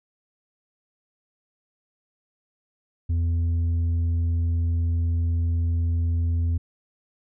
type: tone with tanh clipping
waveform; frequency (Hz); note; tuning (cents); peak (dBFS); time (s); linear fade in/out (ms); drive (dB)
sine; 84; E2; +33; -21; 3.09-6.58; 10; 4
effects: none